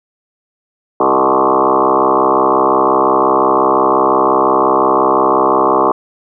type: tone with frequency modulation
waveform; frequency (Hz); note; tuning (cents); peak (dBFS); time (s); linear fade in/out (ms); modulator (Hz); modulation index
sine; 743; F#5; +7; -8; 1-5.92; 5; 65.7; 6.6
effects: none